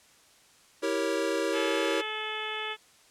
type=chord; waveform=square; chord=E diminished seventh; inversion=none; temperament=equal with one note detuned; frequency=326.6 / 392 / 466.2 / 554.4 Hz; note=E4 / G4 / Bb4 / Db5; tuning=-16 / 0 / 0 / 0 cents; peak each=-33 dBFS; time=0.82-2.02 s; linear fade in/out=20 ms
type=harmonic tone; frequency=431.9 Hz; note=A4; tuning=32 cents flat; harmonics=1 / 2 / 3 / 4 / 5 / 6 / 7 / 8; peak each=-40 / -40 / -40 / -40 / -40 / -40 / -40 / -40 dBFS; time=1.52-2.77 s; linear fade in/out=50 ms
effects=white hiss -59 dBFS RMS until 3.1 s + low-pass 9000 Hz 12 dB/octave